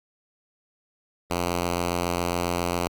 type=tone; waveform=5% pulse; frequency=87.31 Hz; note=F2; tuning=in tune; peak=-13 dBFS; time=1.3-2.88 s; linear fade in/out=10 ms; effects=Opus 48 kbps